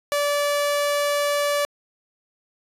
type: tone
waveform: sawtooth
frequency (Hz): 579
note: D5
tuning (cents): -25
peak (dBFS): -16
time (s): 0.12-1.65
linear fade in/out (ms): 0
effects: resampled to 32000 Hz